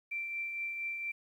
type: tone with tremolo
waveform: sine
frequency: 2349 Hz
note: D7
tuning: in tune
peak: -33 dBFS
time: 0.11-1.12 s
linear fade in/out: 10 ms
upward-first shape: triangle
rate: 4.3 Hz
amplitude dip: 40%
effects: 11-bit